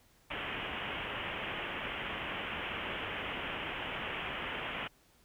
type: low-pass noise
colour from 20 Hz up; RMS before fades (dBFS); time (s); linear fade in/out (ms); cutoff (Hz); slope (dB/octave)
white; -39; 0.3-4.88; 10; 3200; 96
effects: pink hiss -66 dBFS RMS until 5.24 s